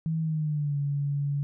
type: tone with pitch glide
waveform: sine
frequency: 160.9 to 142.52 Hz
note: E3 to C#3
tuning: -42 to +48 cents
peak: -25 dBFS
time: 0.06-1.43 s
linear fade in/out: 0 ms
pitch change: -210 cents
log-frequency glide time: 0.21-0.77 s
effects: none